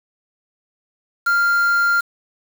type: tone with quantisation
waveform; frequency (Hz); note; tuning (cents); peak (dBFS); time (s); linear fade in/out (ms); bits
triangle; 1396.9; F6; 0; -12; 1.26-2.01; 10; 5
effects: none